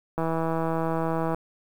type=click train; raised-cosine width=1 ms; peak=-14 dBFS; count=191; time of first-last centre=0.18-1.346 s; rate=163 Hz; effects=8-bit